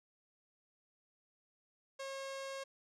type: tone with low-pass filter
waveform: sawtooth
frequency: 542 Hz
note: C#5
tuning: 39 cents flat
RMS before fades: -44 dBFS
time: 1.99-2.64 s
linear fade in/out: 10 ms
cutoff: 7300 Hz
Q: 1.1
effects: none